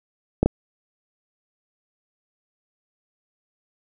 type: clicks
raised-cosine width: 2 ms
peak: -3 dBFS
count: 2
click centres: 0.43 / 0.46 s
effects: none